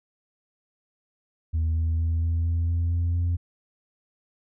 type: tone with pitch steps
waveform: sine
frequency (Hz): 80.5 / 81.34 / 82.19 / 83.05 / 83.92 / 84.8 / 85.68 / 86.58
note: E2 / E2 / E2 / E2 / E2 / E2 / F2 / F2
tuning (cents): -41 / -23 / -5 / +13 / +31 / +50 / -33 / -14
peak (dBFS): -19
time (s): 1.53-3.37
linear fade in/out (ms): 20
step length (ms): 230
effects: tanh soft clip ceiling -20 dBFS